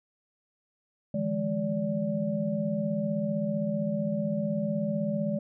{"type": "tone cluster", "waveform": "sine", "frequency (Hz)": [153, 168.7, 208.2, 579], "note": ["D#3", "E3", "G#3", "D5"], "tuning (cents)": [-29, 40, 5, -25], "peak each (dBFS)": [-36, -34, -29, -32], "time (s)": [1.14, 5.39], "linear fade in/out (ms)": 5, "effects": []}